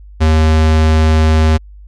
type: tone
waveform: square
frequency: 78.7 Hz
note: D#2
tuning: 20 cents sharp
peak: -8 dBFS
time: 0.2-1.58 s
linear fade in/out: 20 ms
effects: added 50 Hz sine -33 dBFS peak until 1.87 s + low-pass 6000 Hz 12 dB/octave